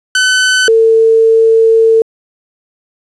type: tone pair in turn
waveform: sawtooth / sine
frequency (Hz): 1512 / 449.5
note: F#6 / A4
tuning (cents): +37 / +37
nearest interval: octave + major sixth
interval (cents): 2100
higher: first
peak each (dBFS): -4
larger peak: neither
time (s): 0.15-0.68 / 0.68-2.02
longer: second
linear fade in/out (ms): 2
effects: resampled to 22050 Hz + 7-bit